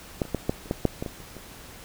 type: clicks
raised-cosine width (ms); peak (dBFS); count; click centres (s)
2; -10 / -26 / -11 / -9 / -30 / -11 / -6 / -16 / -18 / -29 / -26; 11; 0.218 / 0.253 / 0.347 / 0.495 / 0.658 / 0.711 / 0.853 / 1.025 / 1.062 / 1.203 / 1.367
effects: pink hiss -45 dBFS RMS until 1.84 s